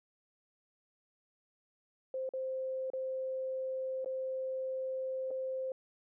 sine tone with dropouts, 523 Hz, C5, 1 cent flat, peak -34 dBFS, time 2.14-5.72 s, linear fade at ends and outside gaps 2 ms, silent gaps 2.291-2.336 / 2.902-2.934 / 4.046-4.059 / 5.307-5.311 s, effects none

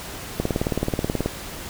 click train, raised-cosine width 2 ms, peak -8 dBFS, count 17, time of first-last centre 0.4-1.26 s, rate 18.6 Hz, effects pink hiss -35 dBFS RMS until 1.69 s

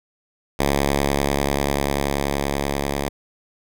5% pulse tone with level ramp, 70.3 Hz, C#2, 25 cents sharp, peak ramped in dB -6 to -11 dBFS, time 0.59-3.09 s, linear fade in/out 5 ms, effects none

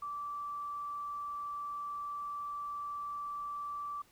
sine tone, 1163 Hz, D6, 17 cents flat, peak -37 dBFS, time 0.02-4.02 s, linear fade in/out 5 ms, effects pink hiss -65 dBFS RMS until 4.11 s

